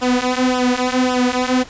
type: tone with flanger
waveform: sawtooth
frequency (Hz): 251.6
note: B3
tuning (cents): +32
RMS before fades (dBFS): -17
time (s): 0.01-1.64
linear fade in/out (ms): 20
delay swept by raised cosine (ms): 0.45 to 4.65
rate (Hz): 1.8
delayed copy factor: -0.85
effects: pink hiss -39 dBFS RMS until 1.69 s + resampled to 16000 Hz